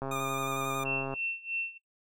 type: click train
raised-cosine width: 1 ms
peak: -22 dBFS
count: 152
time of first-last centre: 0.02-1.139 s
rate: 135 Hz
type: tone with vibrato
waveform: 25% pulse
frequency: 1215 Hz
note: D#6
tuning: 42 cents flat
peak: -30 dBFS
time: 0.11-0.84 s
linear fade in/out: 5 ms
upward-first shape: square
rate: 11 Hz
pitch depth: 20 cents each way
type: tone with tremolo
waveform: sine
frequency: 2700 Hz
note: E7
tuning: 41 cents sharp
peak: -30 dBFS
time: 0.85-1.78 s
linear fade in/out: 10 ms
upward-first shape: sine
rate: 3.1 Hz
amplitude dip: 90%
effects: noise-tail reverb RT60 0.1 s tail -17 dB re dry